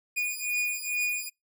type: beating tone pair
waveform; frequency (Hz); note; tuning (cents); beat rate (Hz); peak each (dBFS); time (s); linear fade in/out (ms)
45% pulse; 2453 / 2455.3; D#7 / D#7; -25 / -24; 2.3; -30; 0.16-1.3; 20
effects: noise-tail reverb RT60 0.2 s tail -25 dB re dry